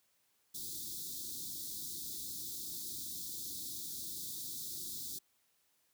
white band-stop noise, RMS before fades -43 dBFS, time 0.54-5.19 s, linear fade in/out 10 ms, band 380 to 3500 Hz, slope 96 dB/octave, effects white hiss -75 dBFS RMS until 5.93 s + high-pass 60 Hz 12 dB/octave

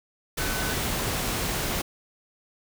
sine tone in noise, 1511 Hz, F#6, 36 cents sharp, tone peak -34 dBFS, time 0.39-0.74 s, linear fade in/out 10 ms, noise pink, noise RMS -28 dBFS, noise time 0.37-1.82 s, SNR -9 dB, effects none

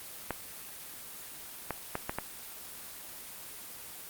clicks, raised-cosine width 0.5 ms, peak -16 dBFS, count 5, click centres 0.307 / 1.707 / 1.954 / 2.095 / 2.186 s, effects white hiss -45 dBFS RMS until 4.09 s + Opus 24 kbps

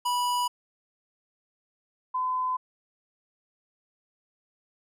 square / sine tone pair in turn, 980 / 1016.8 Hz, B5 / C6, -14 / -50 cents, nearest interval minor second, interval 64 cents, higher second, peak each -25 dBFS, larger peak neither, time 0.05-0.48 / 2.14-2.57 s, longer neither, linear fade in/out 10 ms, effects resampled to 32000 Hz

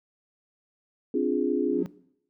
sine chord, D half-diminished seventh, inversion third, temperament equal, 261.6 / 293.7 / 349.2 / 415.3 Hz, C4 / D4 / F4 / Ab4, 0 / 0 / 0 / 0 cents, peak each -28 dBFS, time 1.14-1.83 s, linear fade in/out 5 ms
triangle tone with exponential growth, 180 Hz, F#3, 47 cents flat, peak -27 dBFS, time 1.55-1.86 s, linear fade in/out 0 ms, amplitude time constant 66 ms
effects noise-tail reverb RT60 0.7 s tail -20 dB re dry

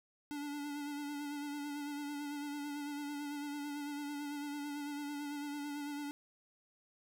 square tone with vibrato, 290 Hz, D4, 22 cents flat, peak -40 dBFS, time 0.31-6.11 s, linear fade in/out 0 ms, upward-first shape sine, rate 9 Hz, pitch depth 31 cents each way, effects none

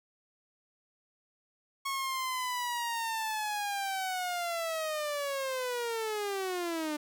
sawtooth linear sweep, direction down, 1100 to 295.3 Hz, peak -28 dBFS, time 1.85-6.97 s, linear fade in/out 10 ms, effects none

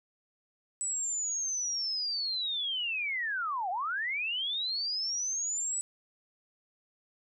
sine linear two-way sweep, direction down then up, 7970 to 690 to 7970 Hz, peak -30 dBFS, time 0.81-5.81 s, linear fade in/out 0 ms, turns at 3.7 s, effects none

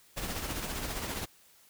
pink noise with tremolo, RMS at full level -34 dBFS, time 0.16-1.26 s, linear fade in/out 20 ms, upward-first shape triangle, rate 15 Hz, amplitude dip 50%, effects white hiss -61 dBFS RMS until 1.69 s

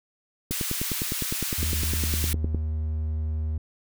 click train, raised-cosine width 3 ms, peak -16 dBFS, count 21, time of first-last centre 0.51-2.547 s, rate 9.82 Hz
white high-pass noise, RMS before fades -30 dBFS, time 0.51-2.33 s, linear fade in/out 0 ms, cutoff 1400 Hz, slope 12 dB/octave
triangle tone, 77.78 Hz, D#2, in tune, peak -23 dBFS, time 1.58-3.58 s, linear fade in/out 5 ms
effects none

